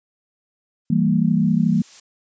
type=noise with exponential growth; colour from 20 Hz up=blue; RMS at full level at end=-37 dBFS; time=0.85-2 s; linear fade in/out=5 ms; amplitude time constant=250 ms
type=chord; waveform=sine; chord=E diminished; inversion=none; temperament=equal with one note detuned; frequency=164.81 / 196 / 230 Hz; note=E3 / G3 / Bb3; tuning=0 / 0 / -23 cents; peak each=-19 dBFS; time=0.9-1.82 s; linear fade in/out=5 ms
effects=resampled to 16000 Hz